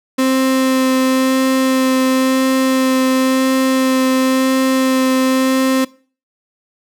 35% pulse tone with vibrato, 261.6 Hz, C4, in tune, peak -10 dBFS, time 0.18-5.85 s, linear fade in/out 10 ms, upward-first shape sine, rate 0.96 Hz, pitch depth 9 cents each way, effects noise-tail reverb RT60 0.4 s tail -21 dB re dry

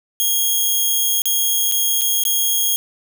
5% pulse tone with dropouts, 3267 Hz, G#7, 29 cents flat, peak -7 dBFS, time 0.2-2.76 s, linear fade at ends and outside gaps 0 ms, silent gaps 1.219-1.256 / 1.714-1.721 / 2.011-2.017 / 2.237-2.252 s, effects none

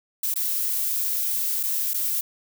violet noise with dropouts, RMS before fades -25 dBFS, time 0.23-2.21 s, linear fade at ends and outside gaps 5 ms, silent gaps 0.341-0.358 / 1.631-1.635 / 1.935-1.942 s, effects none

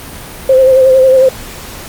sine tone with vibrato, 523.3 Hz, C5, in tune, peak -3 dBFS, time 0.49-1.29 s, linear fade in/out 5 ms, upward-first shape sine, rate 11 Hz, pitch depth 35 cents each way, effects pink hiss -28 dBFS RMS until 1.88 s + Opus 32 kbps

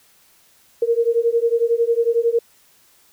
sine beating tone pair, 460.4 / 471.4 Hz, A#4 / A#4, -22 / +19 cents, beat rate 11 Hz, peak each -18 dBFS, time 0.82-2.39 s, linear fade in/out 5 ms, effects white hiss -55 dBFS RMS until 3.12 s

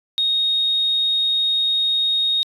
triangle tone, 3729 Hz, A#7, in tune, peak -13 dBFS, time 0.18-2.43 s, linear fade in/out 0 ms, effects tanh soft clip ceiling -14 dBFS + resampled to 32000 Hz

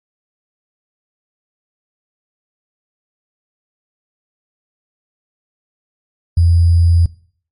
sine tone with sample-and-hold, 85.1 Hz, F2, 44 cents flat, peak -7 dBFS, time 6.37-7.06 s, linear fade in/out 5 ms, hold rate 4900 Hz, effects noise-tail reverb RT60 0.5 s tail -21 dB re dry + MP3 48 kbps

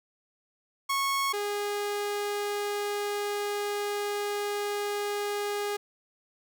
sawtooth tone pair in turn, 1100 / 410.7 Hz, C#6 / G#4, -14 / -19 cents, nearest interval octave + perfect fourth, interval 1705 cents, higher first, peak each -22 / -25 dBFS, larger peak first, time 0.89-1.33 / 1.33-5.77 s, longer second, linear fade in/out 10 ms, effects none

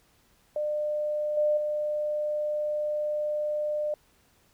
sine tone with level steps, 600 Hz, D5, 37 cents sharp, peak -26 / -21 / -26 dBFS, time 0.56-3.94 s, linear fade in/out 2 ms, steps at 1.37 / 1.57 s, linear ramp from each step 5 ms, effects pink hiss -64 dBFS RMS until 4.53 s

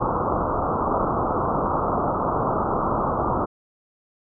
white low-pass noise, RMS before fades -23 dBFS, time 0-3.46 s, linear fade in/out 20 ms, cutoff 1300 Hz, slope 96 dB/octave, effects none

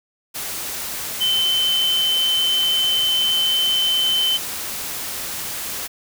sine tone in noise, 3068 Hz, G7, 38 cents flat, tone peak -16 dBFS, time 1.2-4.38 s, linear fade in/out 20 ms, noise white, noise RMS -28 dBFS, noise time 0.34-5.88 s, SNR +9 dB, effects none

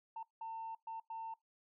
sine tone bursts at uneven times, 900 Hz, A5, 39 cents sharp, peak -40 dBFS, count 4, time 0.16-0.23 / 0.41-0.75 / 0.87-1 / 1.1-1.34 s, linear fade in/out 5 ms, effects noise-tail reverb RT60 0.2 s tail -24 dB re dry + tanh soft clip ceiling -38 dBFS

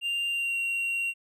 triangle tone with pitch glide, 2789 to 2752 Hz, F7 to F7, -3 to -26 cents, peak -25 dBFS, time 0.01-1.14 s, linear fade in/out 50 ms, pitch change -23 cents, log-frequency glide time 0.28-0.56 s, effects none

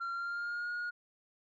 sine tone with pitch glide, 1376 to 1437.8 Hz, F6 to F6, -26 to +50 cents, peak -32 dBFS, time 0-0.91 s, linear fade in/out 20 ms, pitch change +76 cents, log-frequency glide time 0.12-0.7 s, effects tanh soft clip ceiling -34 dBFS

